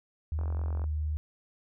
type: tone with pitch glide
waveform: sine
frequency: 77.78 to 76.31 Hz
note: D#2 to D#2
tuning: 0 to -33 cents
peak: -28 dBFS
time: 0.32-1.17 s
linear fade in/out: 0 ms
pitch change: -33 cents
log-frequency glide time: 0.49-0.9 s
type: click train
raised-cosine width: 1 ms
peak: -30 dBFS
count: 21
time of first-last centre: 0.39-0.84 s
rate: 44.4 Hz
effects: none